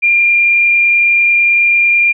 sine tone with frequency modulation, 2397 Hz, D7, 35 cents sharp, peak -7 dBFS, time 0.02-2.13 s, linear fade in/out 20 ms, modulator 30.9 Hz, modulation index 0.67, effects none

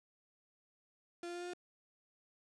35% pulse tone with pitch steps, 345.6 / 348.2 / 350.8 / 353.5 / 356.1 Hz, F4 / F4 / F4 / F4 / F4, -18 / -5 / +8 / +21 / +34 cents, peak -40 dBFS, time 1.23-1.535 s, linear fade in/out 2 ms, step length 61 ms, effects resampled to 22050 Hz

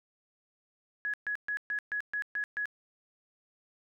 sine tone bursts, 1680 Hz, G#6, 19 cents sharp, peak -30 dBFS, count 8, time 1.05-2.656 s, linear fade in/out 0 ms, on 87 ms, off 130 ms, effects none

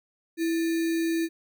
sine tone with sample-and-hold, 329.6 Hz, E4, in tune, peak -23 dBFS, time 0.37-1.29 s, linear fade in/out 50 ms, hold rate 2100 Hz, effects none

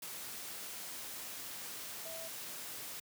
sine tone in noise, 653 Hz, E5, 17 cents flat, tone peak -47 dBFS, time 2.05-2.28 s, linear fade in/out 5 ms, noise white, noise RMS -45 dBFS, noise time 0.02-3 s, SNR -5 dB, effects high-pass 100 Hz 12 dB/octave

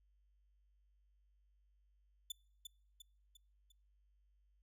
sawtooth tone with echo, 3500 Hz, A7, 10 cents flat, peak -37 dBFS, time 2.3-2.32 s, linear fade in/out 5 ms, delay 350 ms, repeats 4, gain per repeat -6 dB, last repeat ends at 3.72 s, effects noise-tail reverb RT60 0.6 s tail -26 dB re dry + added 50 Hz sine -70 dBFS peak until 4.62 s

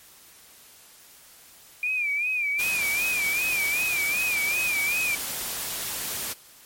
sine tone with vibrato, 2396 Hz, D7, 34 cents sharp, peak -23 dBFS, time 1.83-5.15 s, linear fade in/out 2 ms, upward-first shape sine, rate 2.6 Hz, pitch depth 100 cents each way
white noise, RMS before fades -31 dBFS, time 2.58-6.34 s, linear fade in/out 20 ms
effects white hiss -51 dBFS RMS until 6.65 s + MP3 64 kbps

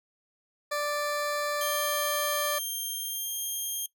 20% pulse tone, 587.3 Hz, D5, in tune, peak -23 dBFS, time 0.71-2.59 s, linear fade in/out 10 ms
5% pulse tone with pitch glide, 3182 to 3210 Hz, G7 to G7, +25 to +40 cents, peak -23 dBFS, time 1.61-3.86 s, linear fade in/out 2 ms, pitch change +15 cents, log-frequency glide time 2.85-3.41 s
effects noise-tail reverb RT60 0.1 s tail -18 dB re dry

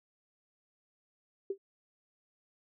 sine tone with exponential decay, 392 Hz, G4, in tune, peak -28 dBFS, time 1.5-1.58 s, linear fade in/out 5 ms, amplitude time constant 17 ms, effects none

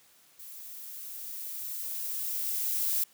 violet noise with level ramp, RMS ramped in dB -46 to -28 dBFS, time 0.39-3.04 s, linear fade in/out 5 ms, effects white hiss -61 dBFS RMS until 3.13 s + high-pass 100 Hz 12 dB/octave

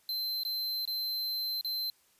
square tone with dropouts, 4100 Hz, C8, 36 cents flat, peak -32 dBFS, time 0.09-1.9 s, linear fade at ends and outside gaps 1 ms, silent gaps 0.434-0.45 / 0.853-0.876 / 1.611-1.647 s, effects white hiss -67 dBFS RMS until 2.19 s + resampled to 32000 Hz

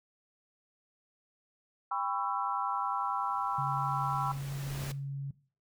sine chord, C# half-diminished seventh, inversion second, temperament just, 798.3 / 997.9 / 1108.7 / 1330.5 Hz, G5 / B5 / C#6 / E6, +31 / +18 / 0 / +16 cents, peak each -36 dBFS, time 1.91-4.32 s, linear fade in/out 5 ms
pink noise with exponential growth, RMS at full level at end -41 dBFS, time 2.16-4.92 s, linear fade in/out 5 ms, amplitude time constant 600 ms
sine tone, 138.59 Hz, C#3, in tune, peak -34 dBFS, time 3.58-5.31 s, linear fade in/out 5 ms
effects noise-tail reverb RT60 0.4 s tail -18 dB re dry

